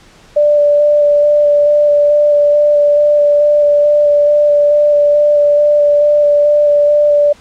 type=tone with vibrato; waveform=sine; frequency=587.3 Hz; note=D5; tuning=in tune; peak=-6 dBFS; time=0.36-7.33 s; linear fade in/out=10 ms; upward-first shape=square; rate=2.3 Hz; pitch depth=9 cents each way; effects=pink hiss -43 dBFS RMS until 7.4 s + low-pass 7000 Hz 12 dB/octave